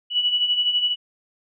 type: beating tone pair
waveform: sine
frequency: 2936 / 2948 Hz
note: F#7 / F#7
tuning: -14 / -7 cents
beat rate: 12 Hz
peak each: -26 / -19 dBFS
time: 0.1-0.96 s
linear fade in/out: 50 ms
effects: none